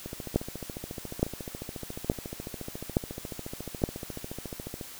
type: two click trains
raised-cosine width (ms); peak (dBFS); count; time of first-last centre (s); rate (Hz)
2; -23 / -9; 68 / 5; 0.06-4.812 / 0.36-3.838; 14.1 / 1.15
effects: white hiss -45 dBFS RMS until 4.99 s